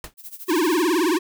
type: noise with exponential decay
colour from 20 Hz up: pink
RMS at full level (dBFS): -29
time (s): 0.04-0.14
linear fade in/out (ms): 2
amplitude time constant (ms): 20
type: noise with tremolo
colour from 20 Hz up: violet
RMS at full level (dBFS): -35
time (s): 0.17-0.84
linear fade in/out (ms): 50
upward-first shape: sine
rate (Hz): 13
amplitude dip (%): 85
type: tone with vibrato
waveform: square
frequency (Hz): 335.2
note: E4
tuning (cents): +29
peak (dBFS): -18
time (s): 0.48-1.19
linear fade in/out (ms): 20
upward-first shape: triangle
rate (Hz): 19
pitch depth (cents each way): 230
effects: none